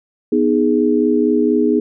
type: chord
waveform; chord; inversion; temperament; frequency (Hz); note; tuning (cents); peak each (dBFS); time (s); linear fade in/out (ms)
sine; G# minor; first; equal; 246.9 / 311.1 / 415.3; B3 / D#4 / G#4; 0 / 0 / 0; -16; 0.32-1.8; 5
effects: none